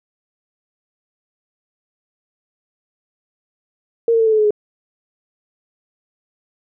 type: tone with pitch steps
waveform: sine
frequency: 462.9 / 455.2 / 447.6 / 440.2 / 432.9 / 425.7 / 418.6 Hz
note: A#4 / A#4 / A4 / A4 / A4 / G#4 / G#4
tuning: -12 / -41 / +30 / +1 / -28 / +43 / +14 cents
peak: -11 dBFS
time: 4.08-4.507 s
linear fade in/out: 2 ms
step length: 61 ms
effects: none